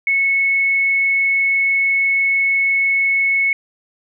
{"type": "tone with frequency modulation", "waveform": "sine", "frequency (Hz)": 2200, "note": "C#7", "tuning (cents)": -14, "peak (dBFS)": -13, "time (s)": [0.07, 3.53], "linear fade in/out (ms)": 2, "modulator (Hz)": 26.1, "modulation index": 0.3, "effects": []}